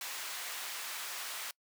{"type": "high-pass noise", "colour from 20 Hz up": "pink", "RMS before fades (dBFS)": -41, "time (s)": [0.01, 1.51], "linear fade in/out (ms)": 2, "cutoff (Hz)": 1200, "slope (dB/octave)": 12, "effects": ["noise-tail reverb RT60 0.1 s tail -25 dB re dry"]}